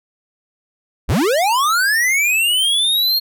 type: linear sweep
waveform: square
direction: up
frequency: 34.01 to 4287 Hz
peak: -14 dBFS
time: 1.08-3.2 s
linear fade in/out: 20 ms
effects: none